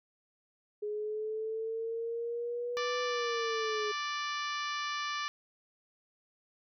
sine linear two-way sweep, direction up then down, 416.9 to 495.8 to 416.9 Hz, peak -33 dBFS, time 0.82-3.92 s, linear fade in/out 10 ms, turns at 3.02 s
harmonic tone, 587.3 Hz, D5, in tune, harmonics 2 / 3 / 4 / 5 / 6 / 7 / 8 / 9 / 10, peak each -36 / -40 / -42 / -44 / -46 / -47 / -48 / -49 / -50 dBFS, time 2.77-5.28 s, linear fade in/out 0 ms
effects none

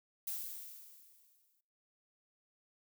violet noise with exponential decay, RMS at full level -38 dBFS, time 0.27-1.61 s, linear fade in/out 5 ms, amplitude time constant 290 ms, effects noise-tail reverb RT60 0.7 s tail -23 dB re dry

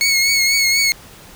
20% pulse tone with vibrato, 2192 Hz, C#7, 20 cents flat, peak -8 dBFS, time 0.01-0.92 s, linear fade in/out 0 ms, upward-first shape triangle, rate 4.1 Hz, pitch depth 43 cents each way, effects pink hiss -41 dBFS RMS until 1.35 s

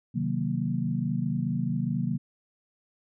sine chord, C half-diminished seventh, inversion none, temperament equal, 130.81 / 155.56 / 185 / 233.1 Hz, C3 / Eb3 / Gb3 / Bb3, 0 / 0 / 0 / 0 cents, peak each -31 dBFS, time 0.14-2.18 s, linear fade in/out 20 ms, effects none

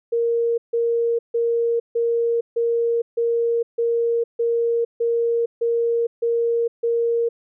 sine tone bursts, 466.6 Hz, A#4, 2 cents sharp, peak -17 dBFS, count 12, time 0.12-7.29 s, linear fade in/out 10 ms, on 460 ms, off 150 ms, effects none

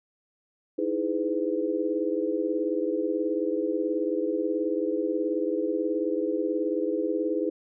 sine chord, E major seventh, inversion third, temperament equal with one note detuned, 311.1 / 329.6 / 415.3 / 504 Hz, D#4 / E4 / G#4 / B4, 0 / 0 / 0 / +35 cents, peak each -30 dBFS, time 0.78-7.5 s, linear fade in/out 10 ms, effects none

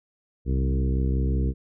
harmonic tone with a mistuned harmonic, 65.41 Hz, C2, in tune, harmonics 1 / 2 / 3 / 4 / 5 / 6 / 7, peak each -22 / -28 / -32 / -34 / -36 / -38 / -39 dBFS, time 0.45-1.54 s, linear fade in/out 50 ms, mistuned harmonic 2, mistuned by +22 cents, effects none

